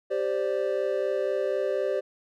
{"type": "chord", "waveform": "triangle", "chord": "G suspended fourth", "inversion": "none", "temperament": "equal", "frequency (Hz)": [392, 523.3, 587.3], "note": ["G4", "C5", "D5"], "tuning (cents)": [0, 0, 0], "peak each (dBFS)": -27, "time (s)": [0.1, 2.01], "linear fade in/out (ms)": 20, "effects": []}